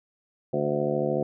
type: harmonic tone with a mistuned harmonic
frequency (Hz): 73.42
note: D2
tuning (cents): 0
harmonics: 2 / 3 / 4 / 5 / 6 / 7 / 8 / 9 / 10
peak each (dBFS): -32 / -32 / -35 / -29 / -36 / -28 / -40 / -32 / -38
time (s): 0.53-1.23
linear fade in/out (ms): 5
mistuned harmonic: 8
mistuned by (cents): +32
effects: none